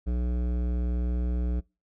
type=tone with hard clipping; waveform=triangle; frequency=60.5 Hz; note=B1; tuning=35 cents flat; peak=-27 dBFS; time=0.06-1.61 s; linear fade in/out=20 ms; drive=18 dB; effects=noise-tail reverb RT60 0.3 s tail -26 dB re dry